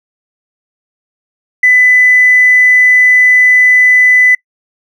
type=tone with tanh clipping; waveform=triangle; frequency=2000 Hz; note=B6; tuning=21 cents sharp; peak=-3 dBFS; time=1.63-4.35 s; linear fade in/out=5 ms; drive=1 dB; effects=noise-tail reverb RT60 0.1 s tail -25 dB re dry